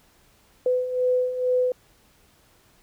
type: beating tone pair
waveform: sine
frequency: 501 / 503.2 Hz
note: B4 / B4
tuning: +25 / +32 cents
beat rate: 2.2 Hz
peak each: -27 / -21 dBFS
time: 0.66-1.72 s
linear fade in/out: 2 ms
effects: pink hiss -59 dBFS RMS until 2.82 s